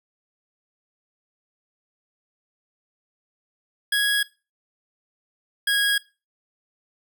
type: tone pair in turn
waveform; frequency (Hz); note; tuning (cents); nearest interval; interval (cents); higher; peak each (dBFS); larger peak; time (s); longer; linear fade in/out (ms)
25% pulse; 1661.2 / 1647.8; G#6 / G#6; 0 / -14; unison; 14; first; -15; neither; 3.92-4.23 / 5.67-5.98; neither; 5
effects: noise-tail reverb RT60 0.3 s tail -21 dB re dry